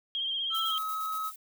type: tone with vibrato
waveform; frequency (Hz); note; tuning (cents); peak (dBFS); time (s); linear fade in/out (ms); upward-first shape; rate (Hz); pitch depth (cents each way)
sine; 3200; G7; +35; -29; 0.15-0.78; 0; sine; 16; 40
type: tone with pitch glide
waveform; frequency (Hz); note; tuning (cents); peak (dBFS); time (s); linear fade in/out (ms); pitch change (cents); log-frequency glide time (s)
triangle; 1318.5 to 1279.5; E6 to D#6; 0 to +48; -29; 0.5-1.32; 50; -52; 0.68-0.73
type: noise with tremolo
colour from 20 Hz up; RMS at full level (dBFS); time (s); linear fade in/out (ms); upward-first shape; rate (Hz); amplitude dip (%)
violet; -41; 0.54-1.36; 10; square; 8.6; 45
effects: none